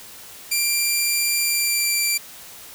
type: tone with pitch glide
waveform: 10% pulse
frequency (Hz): 2375 to 2355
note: D7 to D7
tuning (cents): +19 to +4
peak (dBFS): -10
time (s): 0.51-2.18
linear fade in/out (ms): 10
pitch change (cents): -15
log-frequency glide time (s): 1.43-1.91
effects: white hiss -41 dBFS RMS until 2.74 s